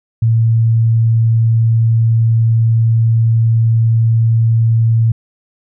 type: tone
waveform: sine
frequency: 113.8 Hz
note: A#2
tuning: 41 cents flat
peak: -8 dBFS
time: 0.22-5.12 s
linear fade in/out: 5 ms
effects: none